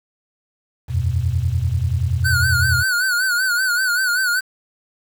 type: chord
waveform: sine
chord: E suspended second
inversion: none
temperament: just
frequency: 82.41 / 92.71 / 123.61 Hz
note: E2 / F#2 / B2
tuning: 0 / +4 / +2 cents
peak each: -21 dBFS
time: 0.88-2.84 s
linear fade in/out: 50 ms
type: tone with vibrato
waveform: square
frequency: 1480 Hz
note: F#6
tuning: in tune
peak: -17 dBFS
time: 2.24-4.41 s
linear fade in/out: 20 ms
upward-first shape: sine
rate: 5.2 Hz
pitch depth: 83 cents each way
effects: 7-bit